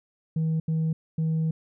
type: tone bursts at uneven times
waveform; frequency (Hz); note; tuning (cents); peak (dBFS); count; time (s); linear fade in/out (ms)
sine; 160; D#3; +49; -20; 3; 0.36-0.6 / 0.68-0.93 / 1.18-1.51; 5
effects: tanh soft clip ceiling -21 dBFS